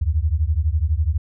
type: beating tone pair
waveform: sine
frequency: 72.7 / 84.7 Hz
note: D2 / E2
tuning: -17 / +48 cents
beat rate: 12 Hz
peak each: -19 / -20 dBFS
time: 0.01-1.18 s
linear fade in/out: 10 ms
effects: none